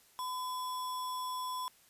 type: tone with sample-and-hold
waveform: sine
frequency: 1010 Hz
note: B5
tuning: 39 cents sharp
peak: -35 dBFS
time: 0.19-1.68 s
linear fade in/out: 0 ms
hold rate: 4410 Hz
effects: white hiss -64 dBFS RMS until 1.89 s + resampled to 32000 Hz